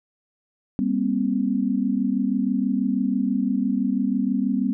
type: tone cluster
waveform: sine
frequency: 198.8 / 239.3 / 265.4 Hz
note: G3 / A#3 / C4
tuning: +25 / +46 / +25 cents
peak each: -24 dBFS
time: 0.79-4.73 s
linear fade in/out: 0 ms
effects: none